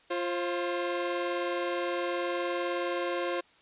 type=tone pair together; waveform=sawtooth; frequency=348.3 / 532.1 Hz; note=F4 / C5; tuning=-5 / +29 cents; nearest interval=perfect fifth; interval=734 cents; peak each=-28 dBFS; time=0.1-3.41 s; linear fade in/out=10 ms; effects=white hiss -61 dBFS RMS until 3.61 s + resampled to 8000 Hz